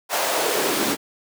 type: noise with high-pass filter sweep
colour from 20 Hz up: pink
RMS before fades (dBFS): -22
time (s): 0.09-0.97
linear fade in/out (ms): 50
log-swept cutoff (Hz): 740 to 250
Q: 2.1
effects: none